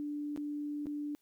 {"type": "tone with dropouts", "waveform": "sine", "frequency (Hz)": 293.7, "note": "D4", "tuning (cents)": 0, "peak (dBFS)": -35, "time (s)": [0, 1.15], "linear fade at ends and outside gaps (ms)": 0, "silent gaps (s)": [[0.362, 0.375], [0.858, 0.868]], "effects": ["white hiss -75 dBFS RMS until 1.21 s"]}